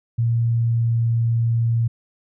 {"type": "tone with pitch glide", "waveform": "sine", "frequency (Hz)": [116.54, 115.87], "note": ["A#2", "A#2"], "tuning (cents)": [0, -10], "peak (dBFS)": -16, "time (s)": [0.18, 1.88], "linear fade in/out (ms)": 10, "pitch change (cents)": -10, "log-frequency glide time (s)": [0.42, 1.03], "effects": []}